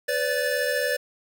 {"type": "tone cluster", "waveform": "square", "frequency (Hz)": [502, 578, 1747], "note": ["B4", "D5", "A6"], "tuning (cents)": [28, -28, -13], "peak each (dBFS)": -28, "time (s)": [0.08, 0.97], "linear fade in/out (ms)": 10, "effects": []}